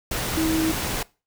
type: tone in noise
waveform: sine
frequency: 320 Hz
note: D#4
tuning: 49 cents sharp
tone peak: -20 dBFS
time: 0.37-0.72 s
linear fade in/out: 5 ms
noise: pink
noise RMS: -27 dBFS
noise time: 0.11-1.03 s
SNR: +4 dB
effects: noise-tail reverb RT60 0.3 s tail -22 dB re dry